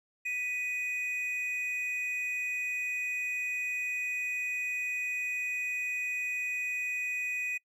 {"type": "tone pair together", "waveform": "triangle", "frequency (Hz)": [1979, 2493], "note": ["B6", "D#7"], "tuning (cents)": [3, 3], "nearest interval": "major third", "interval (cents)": 400, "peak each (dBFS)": [-39, -30], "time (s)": [0.25, 7.58], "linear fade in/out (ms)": 10, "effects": ["noise-tail reverb RT60 0.1 s tail -24 dB re dry"]}